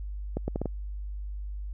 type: accelerating click train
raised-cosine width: 2 ms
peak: -16 dBFS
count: 5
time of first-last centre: 0.37-0.657 s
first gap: 110 ms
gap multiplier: 0.72
effects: added 50 Hz sine -33 dBFS peak until 1.73 s